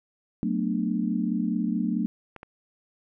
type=chord; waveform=sine; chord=B minor seventh; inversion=second; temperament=just; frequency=185.21 / 222.2 / 246.9 / 296.3 Hz; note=F#3 / A3 / B3 / D4; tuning=+2 / +17 / 0 / +15 cents; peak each=-29 / -27 / -31 / -31 dBFS; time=0.43-2.06 s; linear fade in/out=0 ms
type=clicks; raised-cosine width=0.5 ms; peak=-26 dBFS; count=2; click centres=2.363 / 2.431 s
effects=none